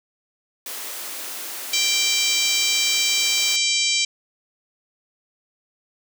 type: high-pass noise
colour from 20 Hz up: white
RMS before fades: -32 dBFS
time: 0.66-3.56 s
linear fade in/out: 2 ms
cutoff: 270 Hz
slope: 24 dB/octave
type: harmonic tone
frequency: 784 Hz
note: G5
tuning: in tune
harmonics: 3 / 4 / 5 / 6 / 7 / 8 / 9 / 10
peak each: -24 / -25 / -26 / -27 / -27 / -28 / -29 / -29 dBFS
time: 1.73-4.05 s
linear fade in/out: 5 ms
effects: none